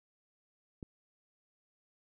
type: click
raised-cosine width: 3 ms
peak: -30 dBFS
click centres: 0.828 s
effects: none